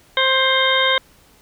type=harmonic tone; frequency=527 Hz; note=C5; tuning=12 cents sharp; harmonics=1 / 2 / 3 / 4 / 6 / 7; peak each=-21 / -21 / -21 / -21 / -21 / -21 dBFS; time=0.17-0.98 s; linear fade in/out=2 ms; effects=pink hiss -52 dBFS RMS until 1.41 s